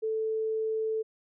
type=tone; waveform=sine; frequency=440 Hz; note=A4; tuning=in tune; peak=-27 dBFS; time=0.02-1.03 s; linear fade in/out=20 ms; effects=none